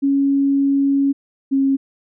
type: tone pair in turn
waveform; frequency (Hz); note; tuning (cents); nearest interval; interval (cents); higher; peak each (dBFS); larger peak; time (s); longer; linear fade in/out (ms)
sine; 277.2 / 271.8; C#4 / C#4; 0 / -34; unison; 34; first; -13; neither; 0.02-1.13 / 1.51-1.77; first; 20
effects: none